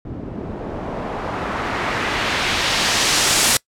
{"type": "noise with low-pass filter sweep", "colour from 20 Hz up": "white", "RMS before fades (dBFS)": -21, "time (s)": [0.05, 3.57], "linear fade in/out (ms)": 2, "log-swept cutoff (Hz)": [270, 9600], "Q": 0.87, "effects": ["noise-tail reverb RT60 0.1 s tail -24 dB re dry"]}